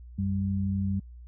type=tone pair together; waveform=sine; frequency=92.5 / 196 Hz; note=F#2 / G3; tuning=0 / 0 cents; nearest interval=octave + minor second; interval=1300 cents; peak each=-28 dBFS; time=0.18-1 s; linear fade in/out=10 ms; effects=added 60 Hz sine -43 dBFS peak until 1.27 s